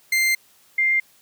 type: tone pair in turn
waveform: 40% pulse / sine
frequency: 2093 / 2102 Hz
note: C7 / C7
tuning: 0 / +7 cents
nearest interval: unison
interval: 7 cents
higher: second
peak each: -16 dBFS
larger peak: neither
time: 0.12-0.35 / 0.78-1 s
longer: first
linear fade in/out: 5 ms
effects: white hiss -56 dBFS RMS until 1.21 s + high-pass 60 Hz 12 dB/octave